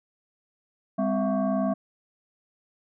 sine tone with frequency modulation, 200 Hz, G3, 35 cents sharp, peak -22 dBFS, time 0.98-1.74 s, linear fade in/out 10 ms, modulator 458 Hz, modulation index 1.3, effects none

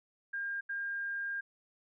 sine tone bursts at uneven times, 1607 Hz, G6, 43 cents sharp, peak -34 dBFS, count 2, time 0.33-0.61 / 0.69-1.41 s, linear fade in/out 10 ms, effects none

